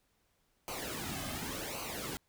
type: noise with flanger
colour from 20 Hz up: pink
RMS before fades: -40 dBFS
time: 0.68-2.17 s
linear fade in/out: 0 ms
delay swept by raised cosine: 0.56 to 2.16 ms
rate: 0.89 Hz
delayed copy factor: -0.7
effects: pink hiss -75 dBFS RMS until 2.28 s